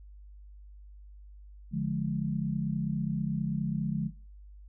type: chord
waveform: sine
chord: D diminished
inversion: none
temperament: just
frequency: 146.83 / 176.2 / 211.4 Hz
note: D3 / F3 / Ab3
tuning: 0 / +16 / +31 cents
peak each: -32 dBFS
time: 1.71-4.11 s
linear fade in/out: 50 ms
effects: noise-tail reverb RT60 0.3 s tail -17 dB re dry + added 50 Hz sine -47 dBFS peak until 4.68 s